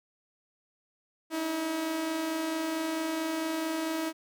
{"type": "tone pair together", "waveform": "sawtooth", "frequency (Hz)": [296.9, 321.4], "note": ["D4", "E4"], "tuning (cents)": [19, -44], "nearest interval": "minor second", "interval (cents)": 137, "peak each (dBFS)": [-37, -26], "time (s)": [1.3, 4.13], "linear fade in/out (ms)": 50, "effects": []}